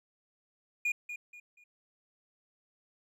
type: tone with echo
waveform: triangle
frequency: 2436 Hz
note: D#7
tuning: 37 cents flat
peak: -26 dBFS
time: 0.85-0.92 s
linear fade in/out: 5 ms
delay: 240 ms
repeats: 3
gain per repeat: -10 dB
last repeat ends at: 1.64 s
effects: none